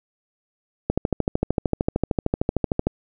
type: click train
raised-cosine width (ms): 2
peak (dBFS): -6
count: 27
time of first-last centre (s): 0.9-2.87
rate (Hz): 13.2
effects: none